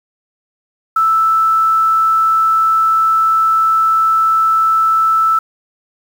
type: tone with quantisation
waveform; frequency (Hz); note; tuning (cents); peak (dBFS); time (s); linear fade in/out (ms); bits
sine; 1318.5; E6; 0; -9; 0.96-5.39; 5; 6
effects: none